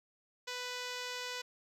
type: tone with low-pass filter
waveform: 5% pulse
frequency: 496 Hz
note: B4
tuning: 7 cents sharp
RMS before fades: -41 dBFS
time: 0.47-1.42 s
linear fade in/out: 10 ms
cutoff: 9900 Hz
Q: 0.54
effects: none